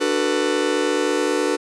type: chord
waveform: 45% pulse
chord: B minor seventh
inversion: first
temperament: just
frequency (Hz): 296.3 / 370.4 / 444.5 / 493.9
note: D4 / F#4 / A4 / B4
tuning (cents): +15 / +2 / +18 / 0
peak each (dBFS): -24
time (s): 0-1.57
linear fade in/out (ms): 20
effects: resampled to 22050 Hz